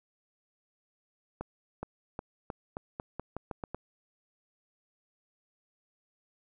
accelerating click train, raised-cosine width 1 ms, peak -22 dBFS, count 11, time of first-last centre 1.41-3.746 s, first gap 420 ms, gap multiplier 0.86, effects none

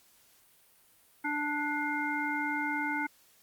harmonic tone with a mistuned harmonic, 293.9 Hz, D4, 1 cent sharp, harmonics 1 / 3 / 5 / 7, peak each -35 / -35 / -35 / -35 dBFS, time 1.24-3.07 s, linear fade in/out 10 ms, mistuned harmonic 7, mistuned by +45 cents, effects white hiss -63 dBFS RMS until 3.42 s + Opus 48 kbps

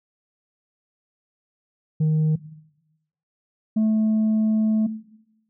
sine tone pair in turn, 155.56 / 217.6 Hz, D#3 / A3, 0 / -19 cents, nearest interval tritone, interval 581 cents, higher second, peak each -14 dBFS, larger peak neither, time 2-2.36 / 3.76-4.87 s, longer second, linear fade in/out 10 ms, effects noise-tail reverb RT60 0.9 s tail -17 dB re dry + tanh soft clip ceiling -16 dBFS

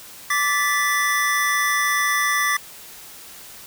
square tone cluster, 1165 / 1747 / 1981 Hz, D6 / A6 / B6, -14 / -13 / +5 cents, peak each -23 / -26 / -22 dBFS, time 0.3-2.57 s, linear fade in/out 5 ms, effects white hiss -41 dBFS RMS until 3.66 s

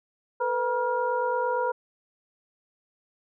sine tone cluster, 453.3 / 502 / 959 / 1406 Hz, A#4 / B4 / A#5 / F6, -48 / +28 / +49 / +11 cents, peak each -33 / -27 / -27 / -34 dBFS, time 0.4-1.72 s, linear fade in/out 10 ms, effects none

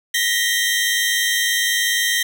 sawtooth tone cluster, 1861 / 1961 / 3165 Hz, A#6 / B6 / G7, -3 / -13 / +16 cents, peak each -18 dBFS, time 0.14-2.23 s, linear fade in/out 5 ms, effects none

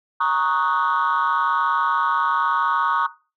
sine chord, D# minor seventh, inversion second, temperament equal with one note detuned, 932.3 / 1108.7 / 1249.6 / 1480 Hz, A#5 / C#6 / D#6 / F#6, 0 / 0 / +7 / 0 cents, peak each -22 / -20 / -21 / -25 dBFS, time 0.2-3.07 s, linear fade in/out 10 ms, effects noise-tail reverb RT60 0.3 s tail -17 dB re dry + tanh soft clip ceiling -12 dBFS

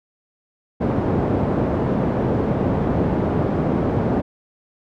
pink band-pass noise, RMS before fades -20 dBFS, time 0.8-4.22 s, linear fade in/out 20 ms, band 100 to 610 Hz, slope 12 dB/octave, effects none

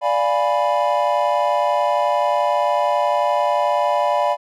triangle chord, D diminished seventh, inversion none, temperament equal, 587.3 / 698.5 / 830.6 / 987.8 Hz, D5 / F5 / Ab5 / Cb6, 0 / 0 / 0 / 0 cents, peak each -18 / -20 / -21 / -19 dBFS, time 0.01-4.37 s, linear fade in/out 50 ms, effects none

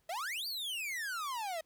45% pulse exponential two-way sweep, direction up then down, 622.3 to 4708 to 622.3 Hz, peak -36 dBFS, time 0.09-1.61 s, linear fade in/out 5 ms, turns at 0.47 s, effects pink hiss -75 dBFS RMS until 1.65 s

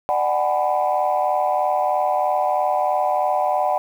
sine chord, G# half-diminished seventh, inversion second, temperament just, 598 / 747.5 / 830.6 / 996.7 Hz, D5 / F#5 / G#5 / B5, +31 / +17 / 0 / +16 cents, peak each -22 / -19 / -25 / -25 dBFS, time 0.09-3.78 s, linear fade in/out 0 ms, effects tanh soft clip ceiling -9 dBFS + 8-bit

